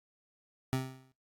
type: tone with exponential decay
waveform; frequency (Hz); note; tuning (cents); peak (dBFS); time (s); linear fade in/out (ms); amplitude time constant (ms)
25% pulse; 130.81; C3; 0; -23; 0.73-1.12; 0; 83
effects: noise-tail reverb RT60 0.2 s tail -18 dB re dry + AAC 64 kbps